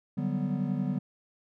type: chord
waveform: triangle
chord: G major seventh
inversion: second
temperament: equal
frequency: 146.83 / 185 / 196 / 246.9 Hz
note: D3 / F#3 / G3 / B3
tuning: 0 / 0 / 0 / 0 cents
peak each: -31 dBFS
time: 0.17-0.99 s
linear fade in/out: 10 ms
effects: none